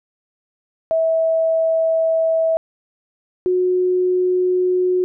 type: tone pair in turn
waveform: sine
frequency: 650 / 364.8 Hz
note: E5 / F#4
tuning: -24 / -24 cents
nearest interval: minor seventh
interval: 1000 cents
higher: first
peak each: -14 dBFS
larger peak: neither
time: 0.91-2.57 / 3.46-5.04 s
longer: first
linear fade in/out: 0 ms
effects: none